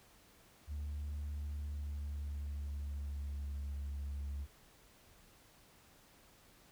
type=tone with pitch glide; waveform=sine; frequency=73.42 to 70.51 Hz; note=D2 to C#2; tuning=0 to +30 cents; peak=-36 dBFS; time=0.67-4.47 s; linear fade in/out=50 ms; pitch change=-70 cents; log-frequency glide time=1.5-3.55 s; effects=tanh soft clip ceiling -37 dBFS + pink hiss -64 dBFS RMS until 6.71 s